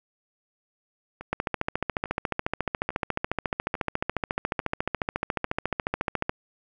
two click trains, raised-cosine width 0.5 ms, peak -23 / -10 dBFS, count 7 / 71, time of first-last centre 1.21-6.295 / 1.33-6.295 s, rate 1.18 / 14.1 Hz, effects none

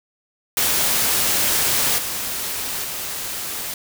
white noise with level steps, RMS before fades -19 / -26 / -28 dBFS, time 0.57-3.74 s, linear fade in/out 2 ms, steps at 1.98 / 2.84 s, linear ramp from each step 5 ms, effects none

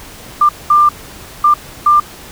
sine tone bursts at uneven times, 1192 Hz, D6, 25 cents sharp, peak -5 dBFS, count 4, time 0.41-0.49 / 0.7-0.89 / 1.44-1.54 / 1.86-2 s, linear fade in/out 5 ms, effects pink hiss -34 dBFS RMS until 2.31 s

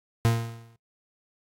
40% pulse tone with exponential decay, 115.3 Hz, A#2, 19 cents flat, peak -16 dBFS, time 0.25-0.76 s, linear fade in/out 0 ms, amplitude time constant 110 ms, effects noise-tail reverb RT60 0.1 s tail -20 dB re dry + AAC 64 kbps

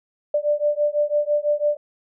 sine beating tone pair, 588 / 594 Hz, D5 / D5, +2 / +20 cents, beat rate 6 Hz, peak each -21 dBFS, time 0.34-1.77 s, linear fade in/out 5 ms, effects none

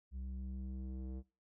square tone with low-pass filter sweep, 64.6 Hz, C2, 21 cents flat, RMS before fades -44 dBFS, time 0.11-1.23 s, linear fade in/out 50 ms, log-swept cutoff 130 to 410 Hz, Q 1.5, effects noise-tail reverb RT60 0.3 s tail -19 dB re dry

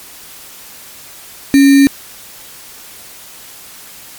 sine tone with sample-and-hold, 277.2 Hz, C#4, in tune, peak -3 dBFS, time 1.54-1.87 s, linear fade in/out 0 ms, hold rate 2100 Hz, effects white hiss -35 dBFS RMS until 4.18 s + MP3 96 kbps

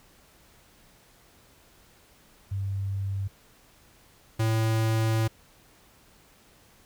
sine / square tone pair in turn, 98 / 111.49 Hz, G2 / A2, 0 / +23 cents, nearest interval major second, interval 223 cents, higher second, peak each -27 / -23 dBFS, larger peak second, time 2.51-3.28 / 4.39-5.28 s, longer second, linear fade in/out 10 ms, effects pink hiss -58 dBFS RMS until 6.85 s

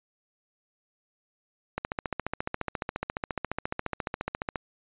click train, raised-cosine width 0.5 ms, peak -14 dBFS, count 41, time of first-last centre 1.78-4.558 s, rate 14.4 Hz, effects resampled to 8000 Hz

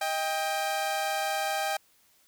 sawtooth tone pair together, 629 / 792.5 Hz, D#5 / G5, +19 / +19 cents, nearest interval major third, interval 400 cents, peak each -29 / -25 dBFS, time 0.01-1.77 s, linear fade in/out 5 ms, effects white hiss -64 dBFS RMS until 2.27 s

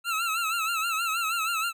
25% pulse tone with vibrato, 1335 Hz, E6, 22 cents sharp, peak -22 dBFS, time 0.04-1.73 s, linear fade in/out 50 ms, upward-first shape sine, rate 6.3 Hz, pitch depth 83 cents each way, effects none

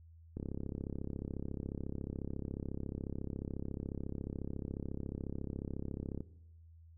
click train, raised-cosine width 3 ms, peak -27 dBFS, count 200, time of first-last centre 0.37-6.206 s, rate 34.1 Hz, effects noise-tail reverb RT60 0.9 s tail -19 dB re dry + added 82 Hz sine -55 dBFS peak until 6.97 s

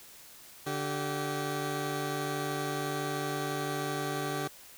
15% pulse tone pair together, 145.87 / 385.4 Hz, D3 / G4, -11 / -29 cents, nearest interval octave + perfect fourth, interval 1682 cents, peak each -28 dBFS, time 0.66-4.48 s, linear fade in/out 10 ms, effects white hiss -52 dBFS RMS until 4.77 s

